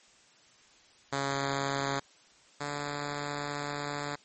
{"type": "tone pair in turn", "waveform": "5% pulse", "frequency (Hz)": [138.59, 144.88], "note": ["C#3", "D3"], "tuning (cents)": [0, -23], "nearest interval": "minor second", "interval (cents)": 77, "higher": "second", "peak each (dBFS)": [-18, -22], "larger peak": "first", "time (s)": [[1.12, 2], [2.6, 4.16]], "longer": "second", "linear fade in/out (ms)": 10, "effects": ["white hiss -60 dBFS RMS until 4.24 s", "MP3 32 kbps"]}